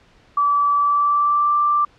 sine tone with pitch glide, 1154 to 1177.6 Hz, D6 to D6, -31 to +4 cents, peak -14 dBFS, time 0.37-1.85 s, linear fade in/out 5 ms, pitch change +35 cents, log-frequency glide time 0.76-1.56 s, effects pink hiss -53 dBFS RMS until 1.98 s + low-pass 4000 Hz 12 dB/octave

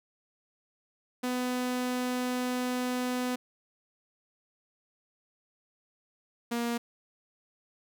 sawtooth tone pair in turn, 250 / 236 Hz, B3 / A#3, +21 / +22 cents, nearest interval minor second, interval 99 cents, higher first, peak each -25 dBFS, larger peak neither, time 1.23-3.36 / 6.51-6.78 s, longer first, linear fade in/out 10 ms, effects none

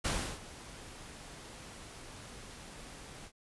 pink noise with ADSR envelope, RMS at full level -32 dBFS, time 0.04-3.32 s, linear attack 14 ms, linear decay 330 ms, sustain -17 dB, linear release 70 ms, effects resampled to 24000 Hz

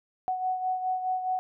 sine beating tone pair, 742 / 746.8 Hz, F#5 / F#5, +5 / +16 cents, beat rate 4.8 Hz, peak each -27 / -35 dBFS, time 0.28-1.39 s, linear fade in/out 0 ms, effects none

